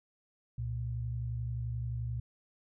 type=tone pair together; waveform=sine; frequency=65.83 / 117.3 Hz; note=C2 / A#2; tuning=+11 / +11 cents; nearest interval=minor seventh; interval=1000 cents; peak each=-39 / -34 dBFS; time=0.58-2.2 s; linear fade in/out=5 ms; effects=none